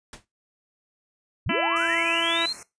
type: noise with exponential decay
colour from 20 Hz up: pink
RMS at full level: -36 dBFS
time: 0.13-0.25 s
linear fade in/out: 2 ms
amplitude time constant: 26 ms
type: linear sweep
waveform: sine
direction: up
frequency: 58.27 to 4257 Hz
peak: -25 dBFS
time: 1.46-2.53 s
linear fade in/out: 5 ms
type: harmonic tone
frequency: 334.4 Hz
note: E4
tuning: 25 cents sharp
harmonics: 1 / 2 / 3 / 4 / 5 / 6 / 7 / 8 / 9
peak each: -32 / -32 / -32 / -32 / -32 / -32 / -32 / -32 / -32 dBFS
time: 1.49-2.46 s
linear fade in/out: 5 ms
type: band-stop noise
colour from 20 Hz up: white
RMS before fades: -40 dBFS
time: 1.76-2.63 s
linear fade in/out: 2 ms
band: 2500 to 5400 Hz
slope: 96 dB/octave
effects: noise-tail reverb RT60 0.2 s tail -17 dB re dry + resampled to 22050 Hz